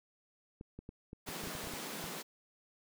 clicks, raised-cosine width 3 ms, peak -33 dBFS, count 12, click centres 0.611 / 0.79 / 0.891 / 1.131 / 1.289 / 1.438 / 1.473 / 1.552 / 1.64 / 1.672 / 1.737 / 2.041 s
pink high-pass noise, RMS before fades -43 dBFS, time 1.26-2.23 s, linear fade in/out 20 ms, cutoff 150 Hz, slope 96 dB/octave
effects none

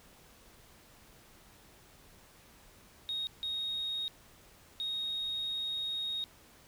sine tone bursts at uneven times, 3743 Hz, A#7, 6 cents sharp, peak -32 dBFS, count 3, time 3.09-3.27 / 3.43-4.08 / 4.8-6.24 s, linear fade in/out 0 ms, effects tanh soft clip ceiling -29 dBFS + pink hiss -59 dBFS RMS until 6.67 s

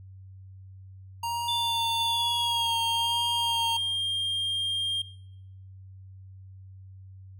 square tone with vibrato, 932.3 Hz, A#5, in tune, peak -29 dBFS, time 1.23-3.77 s, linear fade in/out 5 ms, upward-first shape sine, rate 1.1 Hz, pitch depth 21 cents each way
triangle tone with pitch glide, 3520 to 3209 Hz, A7 to G7, 0 to +40 cents, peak -25 dBFS, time 1.48-5.02 s, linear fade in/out 5 ms, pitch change -160 cents, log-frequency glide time 1.97-2.77 s
effects noise-tail reverb RT60 0.8 s tail -19 dB re dry + added 95 Hz sine -44 dBFS peak until 7.39 s

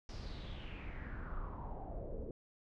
brown noise with low-pass filter sweep, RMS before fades -44 dBFS, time 0.09-2.31 s, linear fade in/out 2 ms, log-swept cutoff 5500 to 440 Hz, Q 4.9, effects none

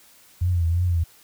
sine tone with vibrato, 86.3 Hz, F2, 20 cents flat, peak -18 dBFS, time 0.41-1.04 s, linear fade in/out 10 ms, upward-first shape triangle, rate 2.9 Hz, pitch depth 92 cents each way, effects white hiss -53 dBFS RMS until 1.23 s

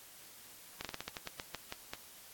slowing click train, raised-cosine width 0.2 ms, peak -22 dBFS, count 12, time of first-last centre 0.81-1.935 s, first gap 37 ms, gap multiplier 1.19, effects white hiss -55 dBFS RMS until 2.33 s + AAC 64 kbps

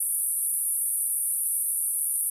white band-pass noise, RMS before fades -27 dBFS, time 0-2.3 s, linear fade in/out 5 ms, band 9100 to 12000 Hz, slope 96 dB/octave, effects none

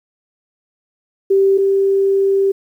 sine tone pair in turn, 390 / 391.5 Hz, G4 / G4, -9 / -2 cents, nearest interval unison, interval 7 cents, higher second, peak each -9 / -11 dBFS, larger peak first, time 1.3-1.58 / 1.58-2.52 s, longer second, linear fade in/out 10 ms, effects 8-bit

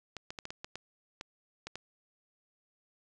clicks, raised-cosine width 0.2 ms, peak -23 dBFS, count 10, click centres 0.167 / 0.305 / 0.388 / 0.454 / 0.505 / 0.645 / 0.756 / 1.211 / 1.67 / 1.756 s, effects resampled to 22050 Hz

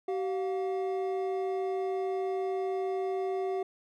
triangle tone pair together, 382.4 / 711.1 Hz, G4 / F5, -43 / +31 cents, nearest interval major seventh, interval 1074 cents, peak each -28 / -34 dBFS, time 0.08-3.63 s, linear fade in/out 5 ms, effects none

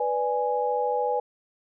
sine chord, G# diminished, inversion first, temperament equal, 493.9 / 587.3 / 830.6 Hz, B4 / D5 / G#5, 0 / 0 / 0 cents, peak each -26 / -31 / -26 dBFS, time 0-1.2 s, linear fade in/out 5 ms, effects none

